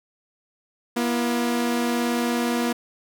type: tone pair together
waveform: sawtooth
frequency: 239.7 / 339 Hz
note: A#3 / E4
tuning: +48 / +49 cents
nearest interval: tritone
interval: 601 cents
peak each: -18 / -25 dBFS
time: 0.96-2.73 s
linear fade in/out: 10 ms
effects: none